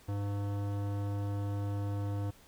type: tone with hard clipping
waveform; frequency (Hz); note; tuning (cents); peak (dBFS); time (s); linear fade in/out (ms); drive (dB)
sine; 101; G#2; -48; -34; 0.08-2.31; 10; 17
effects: pink hiss -60 dBFS RMS until 2.47 s